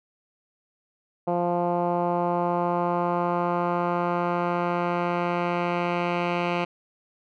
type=tone with low-pass filter sweep; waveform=10% pulse; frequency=174.61 Hz; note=F3; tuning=in tune; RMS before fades=-25 dBFS; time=1.27-6.65 s; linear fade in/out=10 ms; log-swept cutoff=740 to 2500 Hz; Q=1.7; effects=none